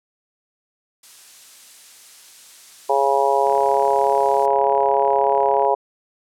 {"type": "noise", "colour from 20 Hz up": "blue", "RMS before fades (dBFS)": -40, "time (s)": [1.03, 4.46], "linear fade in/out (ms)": 5}
{"type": "harmonic tone", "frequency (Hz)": 138.2, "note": "C#3", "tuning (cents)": -5, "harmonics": [3, 4, 5, 6, 7], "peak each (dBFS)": [-21, -21, -21, -21, -21], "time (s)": [2.89, 5.75], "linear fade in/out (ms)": 10}
{"type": "click train", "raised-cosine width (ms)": 0.5, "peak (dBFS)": -24, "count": 81, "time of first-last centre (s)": [3.47, 5.65], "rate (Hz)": 36.7}
{"effects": ["low-pass 9000 Hz 12 dB/octave"]}